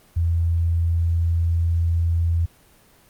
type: tone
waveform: sine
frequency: 84 Hz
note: E2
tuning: 33 cents sharp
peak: -17 dBFS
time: 0.16-2.46 s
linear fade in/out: 10 ms
effects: pink hiss -54 dBFS RMS until 3.09 s + Opus 24 kbps